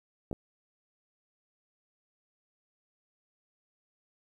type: clicks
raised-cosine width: 2 ms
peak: -22 dBFS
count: 2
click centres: 0.313 / 0.329 s
effects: 10-bit